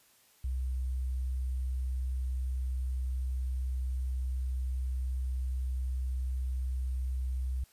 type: tone with sample-and-hold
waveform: sine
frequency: 64.1 Hz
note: C2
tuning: 35 cents flat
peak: -30 dBFS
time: 0.44-7.64 s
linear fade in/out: 5 ms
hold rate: 8820 Hz
effects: white hiss -64 dBFS RMS until 7.72 s + resampled to 32000 Hz